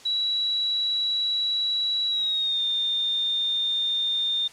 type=tone with pitch glide; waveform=sine; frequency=3910 to 3627 Hz; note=B7 to A#7; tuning=-18 to -48 cents; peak=-22 dBFS; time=0.05-4.48 s; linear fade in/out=10 ms; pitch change=-130 cents; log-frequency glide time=2.08-2.62 s; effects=white hiss -48 dBFS RMS until 4.52 s + low-pass 7000 Hz 12 dB/octave